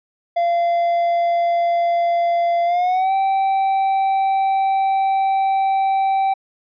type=tone with pitch glide; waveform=triangle; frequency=687 to 775.6 Hz; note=F5 to G5; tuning=-29 to -19 cents; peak=-13 dBFS; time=0.36-6.34 s; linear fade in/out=10 ms; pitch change=+210 cents; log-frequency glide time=2.65-3.13 s; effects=resampled to 11025 Hz